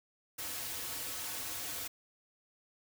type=noise with comb filter; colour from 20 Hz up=white; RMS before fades=-40 dBFS; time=0.38-1.88 s; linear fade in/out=10 ms; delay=5 ms; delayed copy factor=-1; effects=none